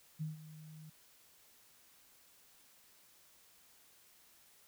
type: tone with ADSR envelope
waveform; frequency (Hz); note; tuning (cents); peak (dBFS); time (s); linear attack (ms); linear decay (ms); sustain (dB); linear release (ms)
sine; 155.56; D#3; 0; -35; 0.19-0.9; 25; 150; -15; 7
effects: white hiss -65 dBFS RMS until 4.67 s